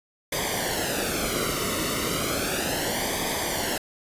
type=noise with flanger; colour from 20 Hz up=pink; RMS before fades=-27 dBFS; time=0.32-3.78 s; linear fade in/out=5 ms; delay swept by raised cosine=0.72 to 1.23 ms; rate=0.34 Hz; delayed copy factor=-0.75; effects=resampled to 32000 Hz